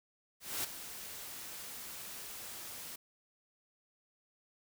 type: noise with ADSR envelope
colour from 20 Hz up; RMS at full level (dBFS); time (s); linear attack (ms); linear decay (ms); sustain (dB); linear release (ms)
white; -35; 0.4-2.96; 240; 11; -11; 7
effects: none